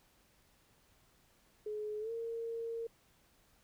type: tone with pitch glide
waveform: sine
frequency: 423.8 to 459.5 Hz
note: G#4 to A#4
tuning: +35 to -25 cents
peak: -37 dBFS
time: 1.66-2.87 s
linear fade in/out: 5 ms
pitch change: +140 cents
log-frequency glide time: 2-2.11 s
effects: pink hiss -69 dBFS RMS until 3.63 s